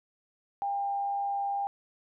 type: tone with frequency modulation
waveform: sine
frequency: 800 Hz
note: G5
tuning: 35 cents sharp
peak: -28 dBFS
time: 0.62-1.67 s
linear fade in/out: 0 ms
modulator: 102 Hz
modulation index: 0.25
effects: none